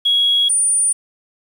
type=tone pair in turn; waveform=sine; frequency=3322 / 9310 Hz; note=G#7 / D9; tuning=0 / -16 cents; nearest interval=octave + tritone; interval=1784 cents; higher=second; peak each=-11 / -12 dBFS; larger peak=first; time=0.05-0.49 / 0.49-0.93 s; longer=neither; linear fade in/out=10 ms; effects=tanh soft clip ceiling -7 dBFS + 7-bit